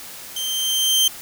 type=tone with level ramp; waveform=sawtooth; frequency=3136 Hz; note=G7; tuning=in tune; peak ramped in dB=-21 to -10 dBFS; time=0.36-1.08 s; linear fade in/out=5 ms; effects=white hiss -37 dBFS RMS until 1.21 s